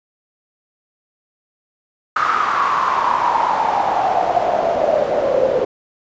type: noise with band-pass filter sweep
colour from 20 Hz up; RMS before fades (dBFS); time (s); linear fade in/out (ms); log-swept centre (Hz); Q
pink; -17; 2.16-5.65; 5; 1300 to 500; 8.4
effects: resampled to 16000 Hz